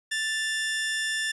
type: tone pair together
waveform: sawtooth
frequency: 1760 / 2794 Hz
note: A6 / F7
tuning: 0 / 0 cents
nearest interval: minor sixth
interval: 800 cents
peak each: -23 / -33 dBFS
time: 0.11-1.32 s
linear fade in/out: 10 ms
effects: resampled to 24000 Hz